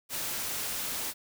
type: noise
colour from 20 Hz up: white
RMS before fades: -34 dBFS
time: 0.09-1.14 s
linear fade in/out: 50 ms
effects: none